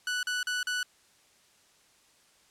sawtooth tone bursts, 1482 Hz, F#6, 2 cents sharp, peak -25 dBFS, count 4, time 0.07-0.83 s, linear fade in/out 2 ms, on 160 ms, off 40 ms, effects white hiss -63 dBFS RMS until 2.5 s + low-pass 9000 Hz 12 dB/octave

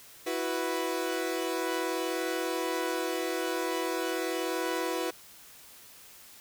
sawtooth chord, E suspended second, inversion none, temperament equal, 329.6 / 370 / 493.9 Hz, E4 / F#4 / B4, 0 / 0 / 0 cents, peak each -30 dBFS, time 0.26-5.11 s, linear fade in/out 10 ms, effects white hiss -52 dBFS RMS until 6.4 s

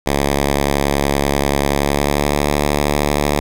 5% pulse tone with pitch glide, 70.5 to 72.99 Hz, C#2 to D2, +30 to -10 cents, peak -3 dBFS, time 0.06-3.4 s, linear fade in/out 5 ms, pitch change +60 cents, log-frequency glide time 1.71-2.42 s, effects none

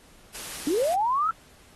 white noise, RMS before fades -37 dBFS, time 0.34-0.95 s, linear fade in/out 10 ms
sine linear sweep, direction up, 275 to 1349 Hz, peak -21 dBFS, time 0.67-1.31 s, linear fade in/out 2 ms
effects pink hiss -55 dBFS RMS until 1.75 s + AAC 32 kbps

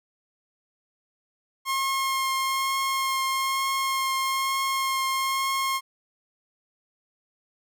sawtooth tone with vibrato, 1072 Hz, C6, 42 cents sharp, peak -20 dBFS, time 1.65-5.81 s, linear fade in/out 50 ms, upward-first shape triangle, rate 1.1 Hz, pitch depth 12 cents each way, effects none

